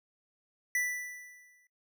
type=tone with exponential decay; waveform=square; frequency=1976 Hz; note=B6; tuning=in tune; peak=-27 dBFS; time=0.75-1.67 s; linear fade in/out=2 ms; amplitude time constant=200 ms; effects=noise-tail reverb RT60 0.2 s tail -26 dB re dry